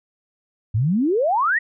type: exponential sweep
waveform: sine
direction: up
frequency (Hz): 98.4 to 1975.5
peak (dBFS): -16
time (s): 0.74-1.59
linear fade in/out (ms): 10
effects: none

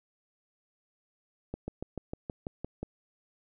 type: slowing click train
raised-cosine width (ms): 2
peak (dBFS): -22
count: 9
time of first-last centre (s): 1.54-2.83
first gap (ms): 140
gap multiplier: 1.04
effects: none

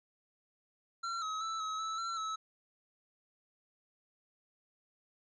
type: tone with pitch steps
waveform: square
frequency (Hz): 1362 / 1277 / 1320 / 1282 / 1310 / 1352 / 1299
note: F6 / D#6 / E6 / E6 / E6 / E6 / E6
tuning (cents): -44 / +45 / +2 / -49 / -11 / +43 / -26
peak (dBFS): -36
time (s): 1.03-2.36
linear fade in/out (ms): 10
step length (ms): 190
effects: resampled to 16000 Hz

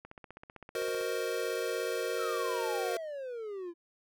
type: click train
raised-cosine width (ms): 0.5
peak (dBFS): -32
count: 16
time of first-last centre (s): 0.05-1.012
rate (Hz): 15.6
type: chord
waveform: square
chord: C half-diminished seventh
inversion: second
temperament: equal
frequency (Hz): 370 / 466.2 / 523.3 / 622.3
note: Gb4 / Bb4 / C5 / Eb5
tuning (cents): 0 / 0 / 0 / 0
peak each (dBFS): -39 / -35 / -39 / -41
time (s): 0.75-2.97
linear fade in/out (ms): 2
type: exponential sweep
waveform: triangle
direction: down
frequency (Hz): 1396.9 to 333.7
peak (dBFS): -35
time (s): 2.16-3.74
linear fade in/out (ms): 50
effects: none

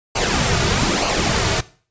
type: noise with flanger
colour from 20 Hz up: pink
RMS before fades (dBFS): -18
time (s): 0.15-1.61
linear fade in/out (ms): 10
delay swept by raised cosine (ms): 0.55 to 3.85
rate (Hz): 1.1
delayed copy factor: -0.55
effects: noise-tail reverb RT60 0.4 s tail -18 dB re dry + resampled to 16000 Hz

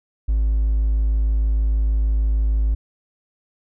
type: tone with hard clipping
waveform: triangle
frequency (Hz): 53.2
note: G#1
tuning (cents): +42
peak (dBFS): -16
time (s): 0.28-2.75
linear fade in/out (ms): 10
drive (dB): 4
effects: none

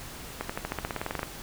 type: accelerating click train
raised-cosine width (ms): 0.5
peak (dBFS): -15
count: 15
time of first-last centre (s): 0.41-1.231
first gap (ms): 85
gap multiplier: 0.94
effects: pink hiss -42 dBFS RMS until 1.42 s

